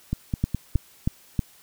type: two click trains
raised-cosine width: 5 ms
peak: -9 / -12 dBFS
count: 4 / 4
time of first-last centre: 0.44-1.392 / 0.13-0.755 s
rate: 3.15 / 4.8 Hz
effects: white hiss -54 dBFS RMS until 1.62 s